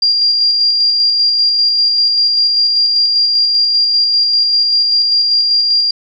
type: tone with tremolo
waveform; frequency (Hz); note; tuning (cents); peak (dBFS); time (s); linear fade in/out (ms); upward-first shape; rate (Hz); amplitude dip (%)
sine; 4781; D8; +30; -8; 0.02-5.91; 5; square; 5.1; 25
effects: none